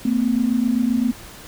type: tone pair together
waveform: sine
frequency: 226.7 / 254.4 Hz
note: A#3 / C4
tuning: -48 / -48 cents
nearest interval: major second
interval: 200 cents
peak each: -19 dBFS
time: 0.05-1.12 s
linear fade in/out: 5 ms
effects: pink hiss -40 dBFS RMS until 1.47 s